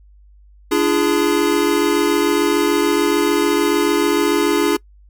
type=chord; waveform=square; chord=D diminished; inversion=none; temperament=equal with one note detuned; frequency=293.7 / 340.5 / 415.3 Hz; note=D4 / F4 / Ab4; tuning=0 / -44 / 0 cents; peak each=-19 / -19 / -19 dBFS; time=0.71-4.77 s; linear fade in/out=10 ms; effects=noise-tail reverb RT60 0.1 s tail -23 dB re dry + added 50 Hz sine -44 dBFS peak until 5.09 s